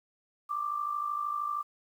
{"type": "tone with amplitude modulation", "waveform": "sine", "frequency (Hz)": 1179, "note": "D6", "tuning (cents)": 6, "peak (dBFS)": -27, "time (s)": [0.49, 1.63], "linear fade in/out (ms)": 20, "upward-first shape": "sine", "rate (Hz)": 53, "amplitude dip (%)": 65, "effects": ["10-bit"]}